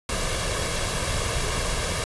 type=noise with comb filter; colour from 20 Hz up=pink; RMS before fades=-26 dBFS; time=0.09-2.04 s; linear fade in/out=2 ms; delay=1.8 ms; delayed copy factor=+0.55; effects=resampled to 24000 Hz